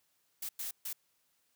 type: noise bursts at uneven times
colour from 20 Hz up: blue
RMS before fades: -39 dBFS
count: 3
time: 0.42-0.49 / 0.59-0.71 / 0.85-0.93 s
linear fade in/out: 5 ms
effects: white hiss -75 dBFS RMS until 1.55 s + high-pass 60 Hz 12 dB/octave